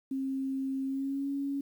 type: tone with pitch glide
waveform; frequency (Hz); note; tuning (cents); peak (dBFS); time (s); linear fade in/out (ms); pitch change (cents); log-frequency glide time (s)
sine; 267.8 to 278.7; C4 to C#4; +40 to +9; -30; 0.11-1.61; 5; +69; 0.85-1.29
effects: 10-bit